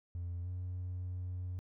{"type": "tone with pitch glide", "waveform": "triangle", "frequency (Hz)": [87.5, 90.74], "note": ["F2", "F#2"], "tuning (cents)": [4, -33], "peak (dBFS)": -34, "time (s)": [0.15, 1.59], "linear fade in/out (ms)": 0, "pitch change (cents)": 63, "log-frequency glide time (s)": [0.43, 0.48], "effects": ["tanh soft clip ceiling -33 dBFS"]}